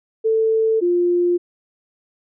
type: tone pair in turn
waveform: sine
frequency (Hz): 443.9 / 351.3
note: A4 / F4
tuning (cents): +15 / +10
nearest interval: major third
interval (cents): 405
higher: first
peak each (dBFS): -14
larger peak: neither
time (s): 0.24-0.81 / 0.81-1.38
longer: neither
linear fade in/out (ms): 20
effects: none